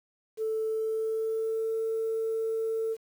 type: tone with pitch glide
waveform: sine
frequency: 440 to 447.2 Hz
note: A4 to A4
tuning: 0 to +28 cents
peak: -26 dBFS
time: 0.37-2.97 s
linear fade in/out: 50 ms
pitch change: +28 cents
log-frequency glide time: 0.68-1.76 s
effects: tanh soft clip ceiling -23 dBFS + 9-bit